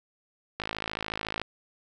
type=click train; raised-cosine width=0.3 ms; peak=-15 dBFS; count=45; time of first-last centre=0.6-1.416 s; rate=53.9 Hz; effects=none